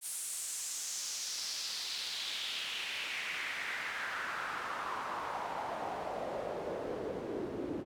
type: noise with band-pass filter sweep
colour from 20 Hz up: pink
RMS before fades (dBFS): -39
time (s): 0.01-7.85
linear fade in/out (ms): 50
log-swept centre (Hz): 9800 to 310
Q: 2.7
effects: none